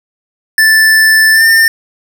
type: tone with pitch glide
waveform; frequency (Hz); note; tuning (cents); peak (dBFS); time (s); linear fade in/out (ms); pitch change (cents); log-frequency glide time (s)
square; 1760 to 1803.2; A6 to A6; 0 to +42; -5; 0.58-1.68; 2; +42; 1.33-1.44
effects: none